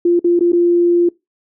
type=tone with dropouts; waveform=sine; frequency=346.9 Hz; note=F4; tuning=12 cents flat; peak=-9 dBFS; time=0.05-1.09 s; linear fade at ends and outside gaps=5 ms; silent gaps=0.194-0.243 / 0.393-0.407 / 0.521-0.53 s; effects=noise-tail reverb RT60 0.2 s tail -23 dB re dry